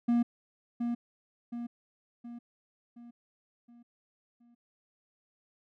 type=tone with echo; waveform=triangle; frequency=237.5 Hz; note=A#3; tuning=33 cents sharp; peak=-21 dBFS; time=0.08-0.23 s; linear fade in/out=10 ms; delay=720 ms; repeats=6; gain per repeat=-6 dB; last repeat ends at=4.55 s; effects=none